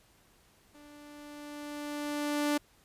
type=tone with level ramp; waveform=sawtooth; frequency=293.7 Hz; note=D4; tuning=in tune; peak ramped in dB=-49 to -22 dBFS; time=0.74-2.58 s; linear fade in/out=10 ms; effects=pink hiss -64 dBFS RMS until 2.84 s + resampled to 32000 Hz